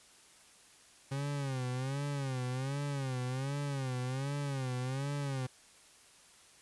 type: tone with vibrato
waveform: 40% pulse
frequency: 134.4 Hz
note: C3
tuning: 47 cents sharp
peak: -33 dBFS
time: 1.11-5.47 s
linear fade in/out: 10 ms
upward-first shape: sine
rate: 1.3 Hz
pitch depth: 120 cents each way
effects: white hiss -60 dBFS RMS until 6.61 s + resampled to 24000 Hz